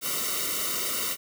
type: noise with comb filter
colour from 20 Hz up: white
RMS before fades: -29 dBFS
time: 0.01-1.17 s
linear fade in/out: 50 ms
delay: 1.2 ms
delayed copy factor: -0.95
effects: none